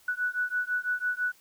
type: beating tone pair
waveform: sine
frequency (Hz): 1476 / 1482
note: F#6 / F#6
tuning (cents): -5 / +2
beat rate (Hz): 6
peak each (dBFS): -30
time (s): 0.08-1.32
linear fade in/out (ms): 5
effects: white hiss -60 dBFS RMS until 1.4 s